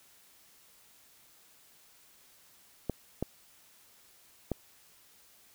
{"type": "clicks", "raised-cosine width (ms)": 2, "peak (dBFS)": -17, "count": 3, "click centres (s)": [2.897, 3.226, 4.517], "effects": ["white hiss -61 dBFS RMS until 5.54 s"]}